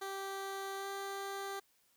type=tone with pitch glide; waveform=15% pulse; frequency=390.3 to 393.9 Hz; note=G4 to G4; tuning=-8 to +8 cents; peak=-33 dBFS; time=0.01-1.6 s; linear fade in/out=10 ms; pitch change=+16 cents; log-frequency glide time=0.77-0.87 s; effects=white hiss -72 dBFS RMS until 1.96 s